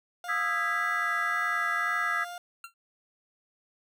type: tone with vibrato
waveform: 30% pulse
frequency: 705 Hz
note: F5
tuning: 16 cents sharp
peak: -35 dBFS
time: 0.24-2.38 s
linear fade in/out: 2 ms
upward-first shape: sine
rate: 1.9 Hz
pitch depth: 15 cents each way
type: chord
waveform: sine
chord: E major seventh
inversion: third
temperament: just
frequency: 1236.1 / 1318.5 / 1648.1 / 1977.8 Hz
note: D#6 / E6 / G#6 / B6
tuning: -12 / 0 / -14 / +2 cents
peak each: -33 / -32 / -30 / -32 dBFS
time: 0.28-2.25 s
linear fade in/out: 20 ms
type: tone with exponential decay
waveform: 25% pulse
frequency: 1369 Hz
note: F6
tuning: 35 cents flat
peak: -33 dBFS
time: 2.64-2.74 s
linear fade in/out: 2 ms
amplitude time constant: 20 ms
effects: none